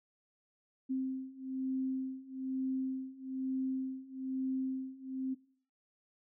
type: beating tone pair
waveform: sine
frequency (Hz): 261.9 / 263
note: C4 / C4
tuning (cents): +2 / +9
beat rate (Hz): 1.1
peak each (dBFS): -38 / -36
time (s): 0.89-5.35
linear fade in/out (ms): 20
effects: noise-tail reverb RT60 0.5 s tail -19 dB re dry